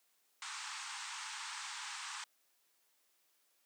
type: band-pass noise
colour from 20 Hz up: pink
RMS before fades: -45 dBFS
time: 0.42-2.24 s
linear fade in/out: 2 ms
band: 840 to 8900 Hz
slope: 96 dB/octave
effects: white hiss -75 dBFS RMS until 3.65 s + high-pass 300 Hz 12 dB/octave

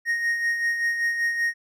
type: tone with tremolo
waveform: triangle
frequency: 1864.7 Hz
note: A#6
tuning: in tune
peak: -18 dBFS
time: 0.05-1.54 s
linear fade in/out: 50 ms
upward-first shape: sine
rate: 5.2 Hz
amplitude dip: 50%
effects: none

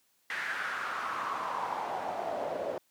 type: noise with band-pass filter sweep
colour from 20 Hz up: pink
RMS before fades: -35 dBFS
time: 0.3-2.78 s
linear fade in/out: 2 ms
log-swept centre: 1800 to 540 Hz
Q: 4.3
effects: white hiss -71 dBFS RMS until 2.9 s + high-pass 100 Hz 12 dB/octave

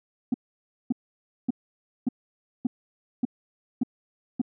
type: tone bursts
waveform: sine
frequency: 246.9 Hz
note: B3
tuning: in tune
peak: -18 dBFS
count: 8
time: 0.32-4.416 s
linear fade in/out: 5 ms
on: 22 ms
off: 560 ms
effects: tanh soft clip ceiling -18 dBFS

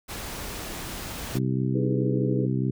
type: noise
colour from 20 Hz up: pink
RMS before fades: -35 dBFS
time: 0.08-1.39 s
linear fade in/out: 20 ms
type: harmonic tone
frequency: 64.8 Hz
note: C2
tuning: 16 cents flat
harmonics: 2 / 3 / 4 / 5 / 6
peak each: -25 / -29 / -31 / -33 / -35 dBFS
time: 1.34-2.71 s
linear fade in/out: 5 ms
type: chord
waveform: sine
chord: G# minor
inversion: second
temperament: equal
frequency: 311.1 / 415.3 / 493.9 Hz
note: D#4 / G#4 / B4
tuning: 0 / 0 / 0 cents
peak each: -31 / -30 / -34 dBFS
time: 1.74-2.47 s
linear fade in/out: 20 ms
effects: none

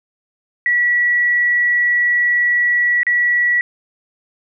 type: tone with dropouts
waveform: sine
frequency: 1939 Hz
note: B6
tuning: 32 cents flat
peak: -12 dBFS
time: 0.66-3.61 s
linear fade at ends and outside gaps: 1 ms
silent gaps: 3.032-3.067 s
effects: none

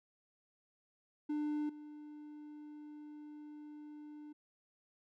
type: tone with level steps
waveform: triangle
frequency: 298.7 Hz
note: D4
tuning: 29 cents sharp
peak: -32 / -46 dBFS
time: 1.29-4.33 s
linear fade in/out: 10 ms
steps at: 1.69 s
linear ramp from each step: 5 ms
effects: none

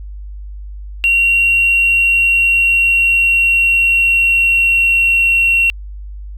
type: tone with pitch glide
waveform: triangle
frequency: 2749 to 2732 Hz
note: F7 to F7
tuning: -28 to -39 cents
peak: -6 dBFS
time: 1.04-5.7 s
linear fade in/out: 0 ms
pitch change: -11 cents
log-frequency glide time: 1.42-5.31 s
effects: tanh soft clip ceiling -6 dBFS + added 50 Hz sine -26 dBFS peak until 6.37 s

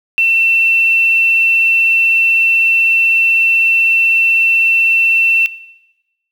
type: tone with quantisation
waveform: sine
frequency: 2692 Hz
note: E7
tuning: 36 cents sharp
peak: -9 dBFS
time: 0.18-5.46 s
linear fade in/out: 0 ms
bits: 6
effects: noise-tail reverb RT60 1.0 s tail -18 dB re dry

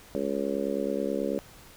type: harmonic tone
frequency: 69.3 Hz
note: C#2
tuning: in tune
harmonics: 3 / 4 / 5 / 6 / 7 / 8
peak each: -34 / -33 / -36 / -33 / -34 / -33 dBFS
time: 0.15-1.39 s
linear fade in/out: 0 ms
effects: pink hiss -51 dBFS RMS until 1.76 s

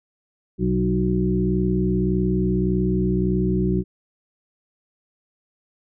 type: harmonic tone with a mistuned harmonic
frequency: 61.7 Hz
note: B1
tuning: 1 cent flat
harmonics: 1 / 2 / 3 / 5 / 6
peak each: -26 / -26 / -21 / -27 / -25 dBFS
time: 0.58-3.84 s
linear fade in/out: 50 ms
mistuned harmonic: 2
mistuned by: +26 cents
effects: none

